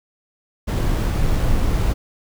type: noise with sample-and-hold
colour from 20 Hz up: brown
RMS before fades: -18 dBFS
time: 0.67-1.94 s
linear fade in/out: 20 ms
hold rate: 11025 Hz
effects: none